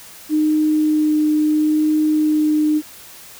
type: tone with vibrato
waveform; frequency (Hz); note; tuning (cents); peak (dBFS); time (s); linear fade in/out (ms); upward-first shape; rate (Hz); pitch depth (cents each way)
sine; 305.9; D#4; -29; -13; 0.29-2.82; 50; sine; 0.74; 9
effects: white hiss -40 dBFS RMS until 3.39 s